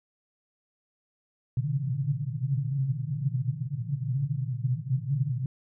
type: band-pass noise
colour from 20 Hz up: pink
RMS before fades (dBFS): -29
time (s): 1.57-5.46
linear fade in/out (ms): 2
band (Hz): 120 to 150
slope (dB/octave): 96
effects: none